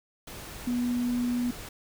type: tone in noise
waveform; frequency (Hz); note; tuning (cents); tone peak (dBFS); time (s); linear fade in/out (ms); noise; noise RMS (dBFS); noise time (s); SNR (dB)
sine; 243.7; B3; -23; -25; 0.67-1.51; 5; pink; -42; 0.27-1.69; +14
effects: none